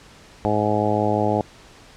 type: harmonic tone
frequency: 105.5 Hz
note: G#2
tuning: 28 cents sharp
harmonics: 1 / 2 / 3 / 4 / 5 / 6 / 7 / 8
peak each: -26 / -26 / -26 / -26 / -26 / -26 / -26 / -26 dBFS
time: 0.45-1.41 s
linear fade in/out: 0 ms
effects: pink hiss -47 dBFS RMS until 1.96 s + low-pass 7000 Hz 12 dB/octave